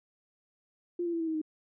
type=tone with pitch steps; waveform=sine; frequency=349.2 / 341.2 / 333.4 / 325.8 / 318.4 / 311.1 Hz; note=F4 / F4 / E4 / E4 / D#4 / D#4; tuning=0 / -40 / +20 / -20 / +40 / 0 cents; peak=-29 dBFS; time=0.99-1.416 s; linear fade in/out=5 ms; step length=71 ms; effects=none